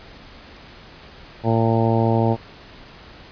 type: harmonic tone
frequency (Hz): 113.8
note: A#2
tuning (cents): -41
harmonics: 1 / 2 / 3 / 4 / 5 / 6 / 7 / 8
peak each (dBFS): -19 / -22 / -24 / -25 / -26 / -27 / -27 / -28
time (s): 1.43-2.37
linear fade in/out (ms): 50
effects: pink hiss -43 dBFS RMS until 3.31 s + resampled to 11025 Hz